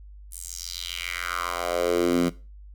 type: tone with high-pass filter sweep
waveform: 10% pulse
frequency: 87.31 Hz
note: F2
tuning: in tune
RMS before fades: -27 dBFS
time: 0.31-2.3 s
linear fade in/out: 20 ms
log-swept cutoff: 10000 to 200 Hz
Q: 3
effects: noise-tail reverb RT60 0.3 s tail -18 dB re dry + added 50 Hz sine -42 dBFS peak until 2.74 s